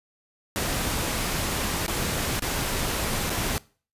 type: noise with dropouts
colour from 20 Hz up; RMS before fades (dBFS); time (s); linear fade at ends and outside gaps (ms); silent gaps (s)
pink; -27; 0.56-3.58; 0; 1.864-1.88 / 2.395-2.422 / 3.296-3.302
effects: noise-tail reverb RT60 0.4 s tail -22 dB re dry + resampled to 32000 Hz